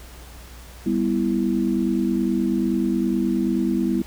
sine chord, E minor, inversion first, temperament just, 197.78 / 247.2 / 329.6 Hz, G3 / B3 / E4, +16 / +2 / 0 cents, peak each -23 dBFS, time 0.86-4.02 s, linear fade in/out 5 ms, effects added 60 Hz sine -41 dBFS peak until 4.06 s + pink hiss -45 dBFS RMS until 4.06 s

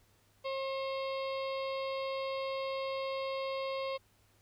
harmonic tone, 537 Hz, C5, 45 cents sharp, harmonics 1 / 2 / 4 / 5 / 6 / 7 / 8 / 9, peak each -35 / -41 / -47 / -49 / -51 / -52 / -53 / -54 dBFS, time 0.44-3.98 s, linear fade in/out 20 ms, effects added 101 Hz sine -69 dBFS peak until 4.41 s + pink hiss -69 dBFS RMS until 4.41 s

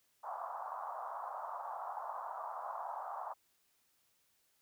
pink band-pass noise, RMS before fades -43 dBFS, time 0.23-3.34 s, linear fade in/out 20 ms, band 680 to 1200 Hz, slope 48 dB/octave, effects white hiss -75 dBFS RMS until 4.61 s

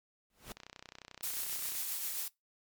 pink noise with exponential growth, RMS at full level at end -42 dBFS, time 0.3-0.52 s, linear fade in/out 1 ms, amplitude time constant 47 ms
click train, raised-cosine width 0.2 ms, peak -30 dBFS, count 38, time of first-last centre 0.57-1.752 s, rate 31.3 Hz
blue noise with tremolo, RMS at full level -36 dBFS, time 1.23-2.28 s, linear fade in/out 2 ms, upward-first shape sine, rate 7.5 Hz, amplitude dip 30%
effects noise-tail reverb RT60 0.2 s tail -24 dB re dry + MP3 96 kbps

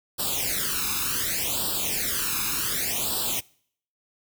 white noise with flanger, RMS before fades -27 dBFS, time 0.18-3.41 s, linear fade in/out 20 ms, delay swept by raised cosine 0.23 to 0.79 ms, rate 0.67 Hz, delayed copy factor +0.9, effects noise-tail reverb RT60 0.6 s tail -24 dB re dry

